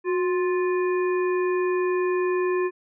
harmonic tone with a mistuned harmonic, 350.1 Hz, F4, 4 cents sharp, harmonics 1 / 3 / 5 / 7, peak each -21 / -31 / -35 / -38 dBFS, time 0.04-2.71 s, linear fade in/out 50 ms, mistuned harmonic 1, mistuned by +70 cents, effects none

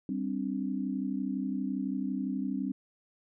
sine chord, G suspended fourth, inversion none, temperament equal, 196 / 261.6 / 293.7 Hz, G3 / C4 / D4, 0 / 0 / 0 cents, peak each -34 / -33 / -37 dBFS, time 0.09-2.72 s, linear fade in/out 2 ms, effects none

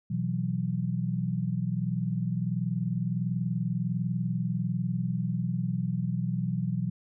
sine chord, B suspended fourth, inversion none, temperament equal, 123.47 / 164.81 / 185 Hz, B2 / E3 / F#3, 0 / 0 / 0 cents, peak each -31 dBFS, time 0.1-6.9 s, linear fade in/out 10 ms, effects none

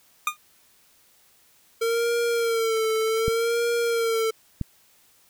25% pulse tone with exponential decay, 1218 Hz, D#6, 37 cents flat, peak -14 dBFS, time 0.27-0.37 s, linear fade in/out 2 ms, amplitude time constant 20 ms
square tone with vibrato, 455.6 Hz, A#4, 40 cents flat, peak -22 dBFS, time 1.81-4.31 s, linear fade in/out 10 ms, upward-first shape sine, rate 0.66 Hz, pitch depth 57 cents each way
clicks, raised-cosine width 5 ms, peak -14 dBFS, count 2, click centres 3.281 / 4.613 s
effects white hiss -59 dBFS RMS until 5.29 s

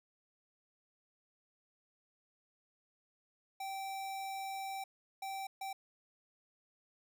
square tone bursts at uneven times, 777 Hz, G5, 16 cents flat, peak -40 dBFS, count 3, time 3.6-4.84 / 5.22-5.47 / 5.61-5.73 s, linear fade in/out 5 ms, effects none

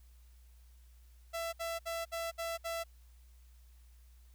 sawtooth tone bursts, 667 Hz, E5, 20 cents sharp, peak -32 dBFS, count 6, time 1.33-2.84 s, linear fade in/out 20 ms, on 200 ms, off 62 ms, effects added 60 Hz sine -56 dBFS peak until 4.34 s + white hiss -71 dBFS RMS until 4.34 s

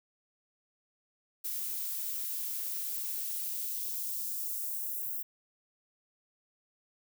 violet noise with high-pass filter sweep, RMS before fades -36 dBFS, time 1.44-5.23 s, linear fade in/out 10 ms, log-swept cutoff 260 to 12000 Hz, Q 0.78, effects none

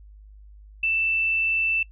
sine tone, 2658 Hz, E7, 14 cents sharp, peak -20 dBFS, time 0.83-1.83 s, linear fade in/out 5 ms, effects noise-tail reverb RT60 0.1 s tail -21 dB re dry + added 51 Hz sine -44 dBFS peak until 1.91 s

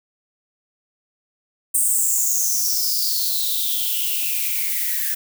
violet noise with high-pass filter sweep, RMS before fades -21 dBFS, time 1.74-5.15 s, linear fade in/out 10 ms, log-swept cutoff 8800 to 1700 Hz, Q 8.4, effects none

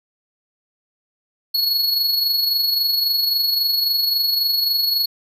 square tone with amplitude modulation, 4355 Hz, C#8, 31 cents flat, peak -15 dBFS, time 1.54-5.06 s, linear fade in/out 10 ms, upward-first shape sine, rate 23.7 Hz, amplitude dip 45%, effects none

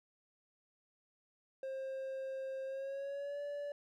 triangle tone with pitch glide, 532 to 576.8 Hz, C5 to D5, +29 to -31 cents, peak -37 dBFS, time 1.63-3.72 s, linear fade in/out 2 ms, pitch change +140 cents, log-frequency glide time 2.65-3.41 s, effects none

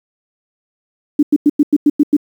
sine tone bursts, 293.7 Hz, D4, in tune, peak -6 dBFS, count 8, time 1.19-2.167 s, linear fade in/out 5 ms, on 39 ms, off 95 ms, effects 7-bit

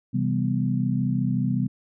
sine chord, C major seventh, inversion none, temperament equal, 130.81 / 164.81 / 196 / 246.9 Hz, C3 / E3 / G3 / B3, 0 / 0 / 0 / 0 cents, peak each -25 / -30 / -26 / -27 dBFS, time 0.13-1.68 s, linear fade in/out 20 ms, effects none

